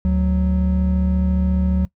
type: tone pair together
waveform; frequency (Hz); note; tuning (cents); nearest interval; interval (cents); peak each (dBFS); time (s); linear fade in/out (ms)
triangle; 73.2 / 185.09; D2 / F#3; -5 / +1; octave + major third; 1606; -16; 0.05-1.85; 0
effects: noise-tail reverb RT60 0.1 s tail -20 dB re dry